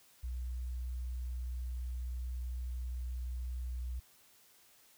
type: tone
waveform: sine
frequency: 61.74 Hz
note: B1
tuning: in tune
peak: -36 dBFS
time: 0.23-4 s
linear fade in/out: 10 ms
effects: white hiss -64 dBFS RMS until 4.97 s